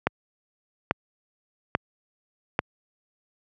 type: click train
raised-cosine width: 0.5 ms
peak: -5 dBFS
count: 4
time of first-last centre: 0.07-2.591 s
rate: 1.19 Hz
effects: high-pass 80 Hz 12 dB/octave